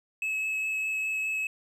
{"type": "tone with vibrato", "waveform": "triangle", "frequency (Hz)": 2584, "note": "E7", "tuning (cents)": -35, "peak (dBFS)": -26, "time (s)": [0.22, 1.47], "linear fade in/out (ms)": 2, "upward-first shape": "sine", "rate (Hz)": 4.9, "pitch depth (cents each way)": 8, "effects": []}